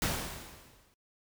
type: noise with exponential decay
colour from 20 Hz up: pink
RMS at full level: -29 dBFS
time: 0.02-0.94 s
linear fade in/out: 1 ms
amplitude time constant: 200 ms
effects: noise-tail reverb RT60 0.1 s tail -23 dB re dry